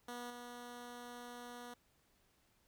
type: tone with level steps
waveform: 10% pulse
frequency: 242.5 Hz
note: B3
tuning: 31 cents flat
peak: -36 / -40 dBFS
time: 0.08-1.74 s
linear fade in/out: 5 ms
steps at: 0.3 s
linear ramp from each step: 5 ms
effects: pink hiss -74 dBFS RMS until 2.67 s